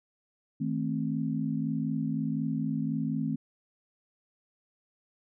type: chord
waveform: sine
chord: A diminished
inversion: second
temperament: just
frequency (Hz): 158.4 / 220 / 264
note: Eb3 / A3 / C4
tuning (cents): +31 / 0 / +16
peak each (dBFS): -32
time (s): 0.6-3.36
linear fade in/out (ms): 10
effects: none